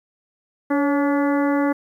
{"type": "harmonic tone with a mistuned harmonic", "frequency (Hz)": 286.2, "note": "D4", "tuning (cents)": -45, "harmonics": [1, 2, 3, 4, 5, 6, 7], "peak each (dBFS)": [-18, -24, -28, -30, -32, -34, -35], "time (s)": [0.7, 1.73], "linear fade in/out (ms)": 10, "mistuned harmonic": 2, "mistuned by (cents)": -45, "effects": ["9-bit"]}